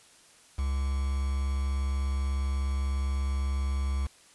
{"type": "tone with quantisation", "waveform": "triangle", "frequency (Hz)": 68.3, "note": "C#2", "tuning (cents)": -25, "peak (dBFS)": -24, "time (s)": [0.58, 4.07], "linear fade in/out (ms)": 10, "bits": 7, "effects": ["white hiss -57 dBFS RMS until 4.34 s", "resampled to 24000 Hz"]}